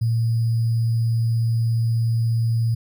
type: tone with sample-and-hold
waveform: sine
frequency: 114.6 Hz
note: A#2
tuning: 29 cents flat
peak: -17 dBFS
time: 0.01-2.75 s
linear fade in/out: 10 ms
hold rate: 4900 Hz
effects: none